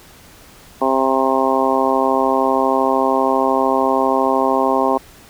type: harmonic tone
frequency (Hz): 132.9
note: C3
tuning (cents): +27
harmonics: 2 / 3 / 4 / 5 / 6 / 7 / 8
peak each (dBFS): -21 / -21 / -21 / -21 / -21 / -21 / -21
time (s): 0.81-4.98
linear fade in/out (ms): 10
effects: pink hiss -44 dBFS RMS until 5.29 s